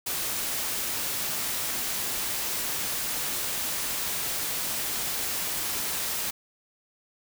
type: noise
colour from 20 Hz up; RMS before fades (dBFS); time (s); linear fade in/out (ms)
white; -30; 0.06-6.31; 10
effects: none